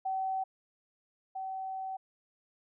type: tone pair in turn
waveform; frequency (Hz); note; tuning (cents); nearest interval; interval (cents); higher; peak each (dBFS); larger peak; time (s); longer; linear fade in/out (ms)
sine; 763 / 763; G5 / G5; -47 / -47; unison; 0; neither; -30 / -35; first; 0.05-0.44 / 1.35-1.97; second; 10
effects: none